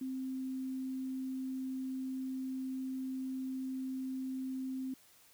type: tone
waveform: sine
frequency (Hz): 261.6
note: C4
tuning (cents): 0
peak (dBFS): -36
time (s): 0.01-4.94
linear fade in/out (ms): 5
effects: white hiss -63 dBFS RMS until 5.33 s